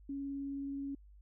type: tone with vibrato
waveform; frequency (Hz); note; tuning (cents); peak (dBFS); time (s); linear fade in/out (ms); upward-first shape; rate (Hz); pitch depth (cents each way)
sine; 277.7; C#4; +3; -37; 0.09-0.95; 5; sine; 19; 8
effects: added 50 Hz sine -55 dBFS peak until 1.21 s